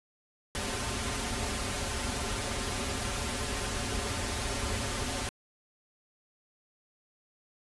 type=noise with comb filter; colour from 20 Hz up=pink; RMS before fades=-33 dBFS; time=0.55-5.29 s; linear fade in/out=0 ms; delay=6.2 ms; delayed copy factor=-0.95; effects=resampled to 24000 Hz